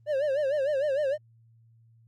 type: tone with vibrato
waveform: triangle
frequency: 567 Hz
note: C#5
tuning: 39 cents sharp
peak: -22 dBFS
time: 0.06-1.18 s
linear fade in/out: 50 ms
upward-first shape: sine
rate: 6.6 Hz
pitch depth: 130 cents each way
effects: added 114 Hz sine -56 dBFS peak until 2.07 s + Opus 32 kbps